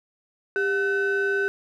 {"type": "ring-modulated tone", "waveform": "triangle", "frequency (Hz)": 559, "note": "C#5", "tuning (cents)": 14, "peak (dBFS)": -16, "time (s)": [0.56, 1.48], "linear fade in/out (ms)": 0, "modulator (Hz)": 957, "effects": []}